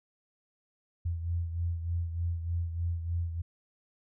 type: beating tone pair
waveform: sine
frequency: 84.6 / 87.9 Hz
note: E2 / F2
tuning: +45 / +12 cents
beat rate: 3.3 Hz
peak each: -30 / -38 dBFS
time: 1.05-3.42 s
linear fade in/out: 10 ms
effects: none